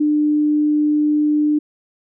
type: tone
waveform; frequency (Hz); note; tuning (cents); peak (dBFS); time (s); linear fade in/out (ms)
sine; 299.4; D4; +33; -13; 0-1.59; 10
effects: none